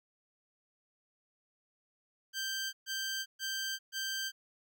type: tone bursts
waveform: 15% pulse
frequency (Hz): 1568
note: G6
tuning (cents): 0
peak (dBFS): -28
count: 4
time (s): 2.33-4.32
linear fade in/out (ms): 50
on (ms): 400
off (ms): 130
effects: none